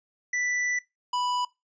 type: tone pair in turn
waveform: square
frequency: 1975.5 / 987.8 Hz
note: B6 / B5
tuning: 0 / 0 cents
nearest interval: octave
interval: 1200 cents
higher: first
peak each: -26 dBFS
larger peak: neither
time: 0.33-0.79 / 1.13-1.45 s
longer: first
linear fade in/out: 5 ms
effects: noise-tail reverb RT60 0.2 s tail -20 dB re dry + resampled to 16000 Hz